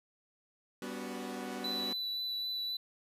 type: chord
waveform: sawtooth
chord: G major seventh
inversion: none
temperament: equal with one note detuned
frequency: 196 / 246.9 / 286.3 / 370 Hz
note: G3 / B3 / D4 / F#4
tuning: 0 / 0 / -44 / 0 cents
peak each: -41 / -38 / -43 / -41 dBFS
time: 0.82-1.93 s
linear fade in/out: 2 ms
type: tone with vibrato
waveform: triangle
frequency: 3971 Hz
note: B7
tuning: 9 cents sharp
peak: -33 dBFS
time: 1.64-2.77 s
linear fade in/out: 5 ms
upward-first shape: sine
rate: 3.8 Hz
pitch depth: 11 cents each way
effects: resampled to 32000 Hz